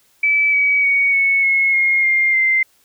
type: tone with pitch steps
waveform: sine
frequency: 2305 / 2272 / 2239 / 2207 / 2176 / 2144 / 2114 / 2083 Hz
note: D7 / C#7 / C#7 / C#7 / C#7 / C7 / C7 / C7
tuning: -33 / +42 / +17 / -8 / -33 / +42 / +17 / -8 cents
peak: -12 dBFS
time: 0.23-2.63 s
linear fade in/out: 5 ms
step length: 300 ms
effects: white hiss -57 dBFS RMS until 2.84 s